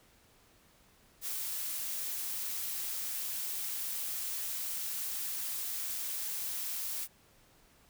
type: noise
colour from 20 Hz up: blue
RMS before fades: -37 dBFS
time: 1.21-7.08 s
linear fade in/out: 50 ms
effects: pink hiss -64 dBFS RMS until 7.89 s